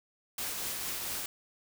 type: noise with tremolo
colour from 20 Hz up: white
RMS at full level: -35 dBFS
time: 0.38-1.26 s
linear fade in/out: 2 ms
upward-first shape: triangle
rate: 4.4 Hz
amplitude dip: 30%
effects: none